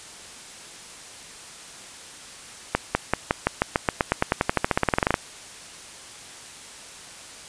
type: accelerating click train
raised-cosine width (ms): 0.5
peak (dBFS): -3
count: 26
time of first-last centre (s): 2.75-5.142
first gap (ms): 200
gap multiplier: 0.93
effects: white hiss -42 dBFS RMS until 7.48 s + resampled to 22050 Hz